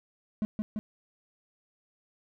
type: tone with echo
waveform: triangle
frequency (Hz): 213.8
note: A3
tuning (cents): -49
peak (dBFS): -24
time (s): 0.42-0.45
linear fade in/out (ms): 0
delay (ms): 170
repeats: 2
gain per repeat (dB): -2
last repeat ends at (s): 0.79
effects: none